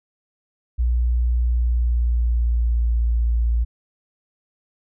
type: tone with pitch glide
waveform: sine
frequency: 60 to 57.86 Hz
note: B1 to A#1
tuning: -49 to -12 cents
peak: -16 dBFS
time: 0.78-3.65 s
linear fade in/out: 20 ms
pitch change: -63 cents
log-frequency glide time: 1.43-2.99 s
effects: none